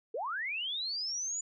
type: linear sweep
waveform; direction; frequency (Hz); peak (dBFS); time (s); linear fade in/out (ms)
sine; up; 400.7 to 7040; -33; 0.14-1.41; 5
effects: none